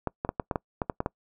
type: clicks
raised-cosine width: 1 ms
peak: -13 dBFS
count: 10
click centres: 0.073 / 0.249 / 0.291 / 0.398 / 0.512 / 0.558 / 0.818 / 0.898 / 1.004 / 1.061 s
effects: noise-tail reverb RT60 0.1 s tail -25 dB re dry